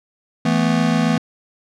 square chord, E suspended fourth, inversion none, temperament just, 164.81 / 219.8 / 247.2 Hz, E3 / A3 / B3, 0 / -2 / +2 cents, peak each -20 dBFS, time 0.45-1.18 s, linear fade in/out 5 ms, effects low-pass 6000 Hz 12 dB/octave

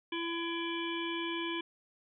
harmonic tone, 336.1 Hz, E4, 34 cents sharp, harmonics 1 / 3 / 5 / 7 / 9 / 10, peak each -36 / -41 / -45 / -41 / -43 / -44 dBFS, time 0.12-1.61 s, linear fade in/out 5 ms, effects none

